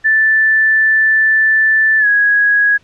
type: tone with pitch glide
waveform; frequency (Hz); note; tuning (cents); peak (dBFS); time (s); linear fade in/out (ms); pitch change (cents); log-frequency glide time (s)
sine; 1760 to 1661.2; A6 to G#6; 0 to 0; -8; 0.04-2.78; 20; -100; 1.99-2.07
effects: pink hiss -51 dBFS RMS until 2.83 s + low-pass 5000 Hz 12 dB/octave